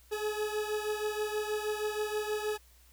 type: beating tone pair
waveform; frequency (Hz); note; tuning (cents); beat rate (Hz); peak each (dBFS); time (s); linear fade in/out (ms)
40% pulse; 422.4 / 428.7; G#4 / A4; +29 / -45; 6.3; -32 / -36; 0.11-2.58; 20
effects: added 60 Hz sine -59 dBFS peak until 2.92 s + white hiss -63 dBFS RMS until 2.92 s